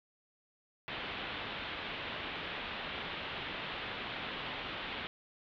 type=low-pass noise; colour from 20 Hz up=white; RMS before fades=-41 dBFS; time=0.88-5.07 s; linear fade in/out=0 ms; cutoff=3600 Hz; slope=48 dB/octave; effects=none